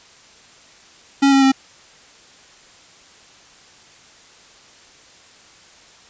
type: tone with pitch steps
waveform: square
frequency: 276.4 / 272 / 267.6 Hz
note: C#4 / C#4 / C4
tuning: -5 / -33 / +39 cents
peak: -11 dBFS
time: 1.22-1.52 s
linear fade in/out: 10 ms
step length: 100 ms
effects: white hiss -47 dBFS RMS until 6.09 s + resampled to 16000 Hz